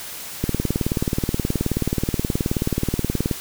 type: click train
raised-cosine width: 3 ms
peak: -7 dBFS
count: 55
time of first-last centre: 0.44-3.312 s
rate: 18.8 Hz
effects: white hiss -34 dBFS RMS until 3.4 s